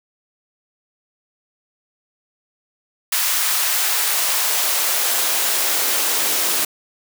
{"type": "noise with high-pass filter sweep", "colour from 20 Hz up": "white", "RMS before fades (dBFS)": -19, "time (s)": [3.12, 6.65], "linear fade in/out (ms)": 5, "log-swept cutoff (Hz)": [1100, 290], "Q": 0.99, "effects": []}